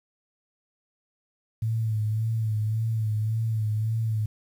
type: tone with vibrato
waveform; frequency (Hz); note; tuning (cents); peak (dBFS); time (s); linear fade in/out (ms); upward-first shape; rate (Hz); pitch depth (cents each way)
sine; 110; A2; 0; -23; 1.62-4.26; 5; sine; 1.8; 47
effects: 9-bit